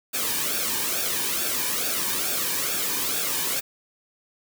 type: noise with flanger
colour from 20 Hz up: white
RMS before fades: -26 dBFS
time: 0.13-3.61 s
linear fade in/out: 20 ms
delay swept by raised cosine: 0.98 to 1.52 ms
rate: 2.3 Hz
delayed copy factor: -0.65
effects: none